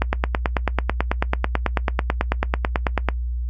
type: click train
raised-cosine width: 0.5 ms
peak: -3 dBFS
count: 29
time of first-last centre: 0.02-3.087 s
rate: 9.13 Hz
effects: noise-tail reverb RT60 0.1 s tail -20 dB re dry + added 60 Hz sine -22 dBFS peak until 3.49 s